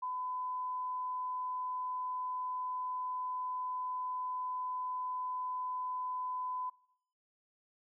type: tone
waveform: sine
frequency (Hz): 1007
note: B5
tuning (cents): +33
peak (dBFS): -35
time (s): 0.02-6.7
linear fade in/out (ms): 10
effects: noise-tail reverb RT60 0.7 s tail -22 dB re dry